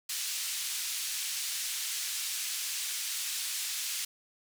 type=band-pass noise; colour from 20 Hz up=white; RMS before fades=-35 dBFS; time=0.09-4.05 s; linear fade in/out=5 ms; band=2500 to 9300 Hz; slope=12 dB/octave; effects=none